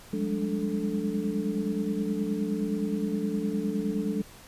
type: tone cluster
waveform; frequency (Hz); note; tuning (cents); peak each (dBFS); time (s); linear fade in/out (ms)
sine; 180 / 199.6 / 209.2 / 291.1 / 438.6; F#3 / G3 / G#3 / D4 / A4; -47 / +32 / +13 / -15 / -6; -35 / -33 / -30 / -33 / -35; 0.13-4.22; 5
effects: pink hiss -50 dBFS RMS until 4.47 s + resampled to 32000 Hz